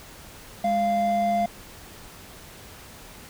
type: tone pair together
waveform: triangle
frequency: 206.3 / 693 Hz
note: G#3 / F5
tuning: -11 / -14 cents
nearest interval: octave + major sixth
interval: 2097 cents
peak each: -26 / -19 dBFS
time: 0.64-1.46 s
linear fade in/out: 5 ms
effects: pink hiss -45 dBFS RMS until 3.29 s